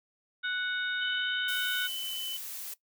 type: harmonic tone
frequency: 740 Hz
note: F#5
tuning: in tune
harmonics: 2 / 3 / 4 / 5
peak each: -30 / -43 / -43 / -36 dBFS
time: 0.43-1.88 s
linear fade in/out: 20 ms
type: tone with pitch glide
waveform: sine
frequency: 3001 to 3020 Hz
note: F#7 to F#7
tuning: +24 to +35 cents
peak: -33 dBFS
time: 1.01-2.37 s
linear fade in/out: 5 ms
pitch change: +11 cents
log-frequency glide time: 1.17-1.25 s
type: noise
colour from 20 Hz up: blue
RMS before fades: -40 dBFS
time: 1.48-2.74 s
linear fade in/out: 5 ms
effects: noise-tail reverb RT60 0.1 s tail -17 dB re dry